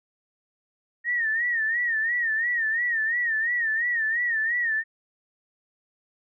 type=tone with vibrato; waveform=sine; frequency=1847 Hz; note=A#6; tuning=16 cents flat; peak=-22 dBFS; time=1.04-4.84 s; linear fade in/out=50 ms; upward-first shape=sine; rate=2.9 Hz; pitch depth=100 cents each way; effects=none